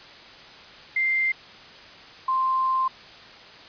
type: tone pair in turn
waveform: sine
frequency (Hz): 2093 / 1046.5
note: C7 / C6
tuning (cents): 0 / 0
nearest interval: octave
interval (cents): 1200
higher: first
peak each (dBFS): -20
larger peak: neither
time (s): 0.96-1.32 / 2.28-2.88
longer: second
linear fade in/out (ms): 5
effects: white hiss -45 dBFS RMS until 3.68 s + resampled to 11025 Hz